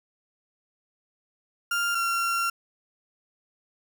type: tone pair in turn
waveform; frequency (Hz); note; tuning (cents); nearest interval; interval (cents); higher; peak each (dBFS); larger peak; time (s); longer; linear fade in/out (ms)
35% pulse; 1396.9 / 1372.1; F6 / F6; 0 / -31; unison; 31; first; -22; neither; 1.71-1.95 / 1.95-2.5; second; 5
effects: none